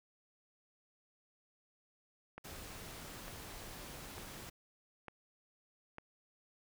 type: click train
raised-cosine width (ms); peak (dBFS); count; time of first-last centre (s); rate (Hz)
0.5; -31; 5; 2.38-5.984; 1.11
type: noise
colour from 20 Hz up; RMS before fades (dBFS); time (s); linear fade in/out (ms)
pink; -49; 2.44-4.5; 10
effects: none